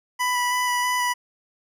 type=tone with vibrato; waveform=25% pulse; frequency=987.8 Hz; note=B5; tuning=in tune; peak=-17 dBFS; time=0.19-1.14 s; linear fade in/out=20 ms; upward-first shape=square; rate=3.1 Hz; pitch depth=10 cents each way; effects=resampled to 32000 Hz